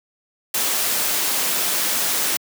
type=noise; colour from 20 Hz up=white; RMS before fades=-21 dBFS; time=0.54-2.37 s; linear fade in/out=5 ms; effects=high-pass 200 Hz 12 dB/octave